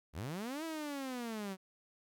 sawtooth linear two-way sweep, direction up then down, 61.74 to 329.6 to 184.4 Hz, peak -35 dBFS, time 0.13-1.57 s, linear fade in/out 50 ms, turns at 0.64 s, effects none

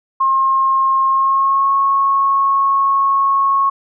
sine tone with pitch glide, 1070 to 1096.9 Hz, C6 to C#6, +38 to -19 cents, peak -11 dBFS, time 0.2-3.7 s, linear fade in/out 10 ms, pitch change +43 cents, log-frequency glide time 1.07-1.72 s, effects none

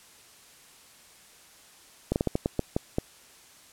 slowing click train, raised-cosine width 2 ms, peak -11 dBFS, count 9, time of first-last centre 2.12-2.984 s, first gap 39 ms, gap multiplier 1.28, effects white hiss -54 dBFS RMS until 3.72 s + low-pass 11000 Hz 12 dB/octave

